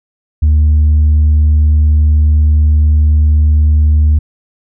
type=tone; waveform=sine; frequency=75.9 Hz; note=D#2; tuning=42 cents flat; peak=-3 dBFS; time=0.42-4.19 s; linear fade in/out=10 ms; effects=tanh soft clip ceiling -4 dBFS